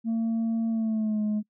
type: tone with pitch glide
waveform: sine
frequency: 226.8 to 211.6 Hz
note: A#3 to G#3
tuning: -47 to +33 cents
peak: -21 dBFS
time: 0.04-1.43 s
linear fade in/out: 50 ms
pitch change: -120 cents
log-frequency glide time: 0.69-1.22 s
effects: noise-tail reverb RT60 0.1 s tail -26 dB re dry + tanh soft clip ceiling -23 dBFS